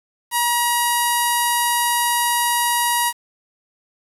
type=tone with low-pass filter; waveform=sawtooth; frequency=955 Hz; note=A#5; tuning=42 cents sharp; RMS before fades=-19 dBFS; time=0.31-3.13 s; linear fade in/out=50 ms; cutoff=11000 Hz; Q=5.9; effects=7-bit